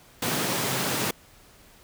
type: high-pass noise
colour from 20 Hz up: pink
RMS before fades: -27 dBFS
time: 0.22-1.11 s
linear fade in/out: 5 ms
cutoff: 110 Hz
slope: 48 dB/octave
effects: pink hiss -54 dBFS RMS until 1.83 s